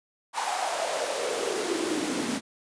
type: noise with high-pass filter sweep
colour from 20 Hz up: pink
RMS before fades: -29 dBFS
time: 0.33-2.41 s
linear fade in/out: 50 ms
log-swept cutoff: 900 to 230 Hz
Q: 5.3
effects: resampled to 22050 Hz